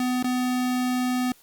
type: tone with dropouts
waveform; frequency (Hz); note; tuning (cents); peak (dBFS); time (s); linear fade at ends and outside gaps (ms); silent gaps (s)
square; 251; B3; +28; -23; 0-1.32; 2; 0.227-0.243
effects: white hiss -56 dBFS RMS until 1.42 s + Opus 48 kbps